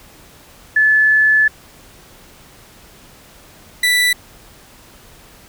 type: tone pair in turn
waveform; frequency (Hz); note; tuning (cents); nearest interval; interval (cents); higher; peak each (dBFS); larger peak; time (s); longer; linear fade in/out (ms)
sine / 30% pulse; 1731 / 1974.2; A6 / B6; -29 / -1; major second; 228; second; -9; neither; 0.76-1.48 / 3.83-4.13; first; 5
effects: pink hiss -44 dBFS RMS until 5.48 s